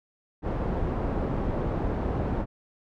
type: low-pass noise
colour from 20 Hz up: pink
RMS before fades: -28 dBFS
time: 0.42-2.46 s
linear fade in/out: 50 ms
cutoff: 750 Hz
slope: 12 dB/octave
effects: none